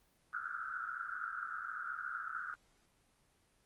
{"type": "band-pass noise", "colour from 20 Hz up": "white", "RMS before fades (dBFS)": -42, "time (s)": [0.33, 2.54], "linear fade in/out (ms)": 0, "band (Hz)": [1300, 1500], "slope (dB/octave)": 96, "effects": ["pink hiss -72 dBFS RMS until 3.65 s", "Opus 24 kbps"]}